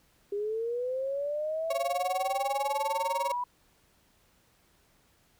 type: linear sweep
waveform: sine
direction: up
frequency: 400 to 987.8 Hz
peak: -29 dBFS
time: 0.32-3.44 s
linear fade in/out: 5 ms
type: tone with tremolo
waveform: 35% pulse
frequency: 554.4 Hz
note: C#5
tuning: in tune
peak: -26 dBFS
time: 1.7-3.32 s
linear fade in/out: 5 ms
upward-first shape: sine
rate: 20 Hz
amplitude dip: 100%
effects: pink hiss -66 dBFS RMS until 5.39 s

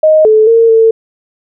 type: tone with pitch steps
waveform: sine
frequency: 623 / 434.1 / 457.4 / 448.7 Hz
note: D#5 / A4 / A#4 / A4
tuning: +2 / -23 / -33 / +34 cents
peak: -3 dBFS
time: 0.03-0.91 s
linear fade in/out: 5 ms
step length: 220 ms
effects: none

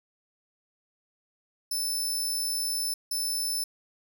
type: tone bursts at uneven times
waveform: 20% pulse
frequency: 5280 Hz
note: E8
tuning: 2 cents sharp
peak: -22 dBFS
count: 2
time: 1.71-2.94 / 3.11-3.64 s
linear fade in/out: 5 ms
effects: none

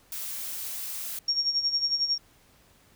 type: noise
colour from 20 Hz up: blue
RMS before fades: -35 dBFS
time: 0.12-1.19 s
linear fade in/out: 2 ms
type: tone with tremolo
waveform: sine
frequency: 5550 Hz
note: F8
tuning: 12 cents flat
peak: -21 dBFS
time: 1.28-2.18 s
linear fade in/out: 5 ms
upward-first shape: sine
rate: 11 Hz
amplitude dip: 70%
effects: pink hiss -60 dBFS RMS until 2.95 s

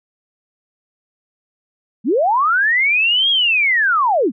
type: linear two-way sweep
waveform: sine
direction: up then down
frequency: 185 to 3314 to 185 Hz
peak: -12 dBFS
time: 2.04-4.32 s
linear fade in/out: 50 ms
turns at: 3.3 s
effects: none

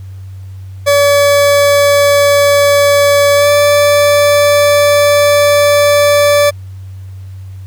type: tone with pitch glide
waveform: 40% pulse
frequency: 571 to 580.6 Hz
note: D5 to D5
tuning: -49 to -20 cents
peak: -5 dBFS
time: 0.86-6.51 s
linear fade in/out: 20 ms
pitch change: +29 cents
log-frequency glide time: 3.35-3.49 s
effects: added 95 Hz sine -25 dBFS peak until 7.66 s + pink hiss -49 dBFS RMS until 7.66 s

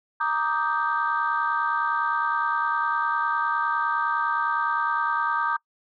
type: chord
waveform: sine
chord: Eb major seventh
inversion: second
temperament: equal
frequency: 932.3 / 1174.7 / 1244.5 / 1568 Hz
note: Bb5 / D6 / Eb6 / G6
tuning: 0 / 0 / 0 / 0 cents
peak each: -27 dBFS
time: 0.2-5.57 s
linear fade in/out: 10 ms
effects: noise-tail reverb RT60 0.1 s tail -25 dB re dry + tanh soft clip ceiling -13 dBFS

